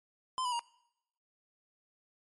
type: tone with pitch steps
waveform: square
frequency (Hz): 1031 / 986.7 / 944.3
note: C6 / B5 / A#5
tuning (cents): -26 / -2 / +22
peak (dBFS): -32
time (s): 0.38-0.593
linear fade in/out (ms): 0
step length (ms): 71
effects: noise-tail reverb RT60 0.8 s tail -24 dB re dry + MP3 48 kbps